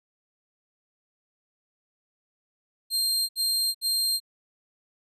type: tone bursts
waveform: sawtooth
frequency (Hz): 4186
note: C8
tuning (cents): 0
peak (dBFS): -20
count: 3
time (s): 2.9-4.202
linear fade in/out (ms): 50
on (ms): 390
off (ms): 66
effects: resampled to 32000 Hz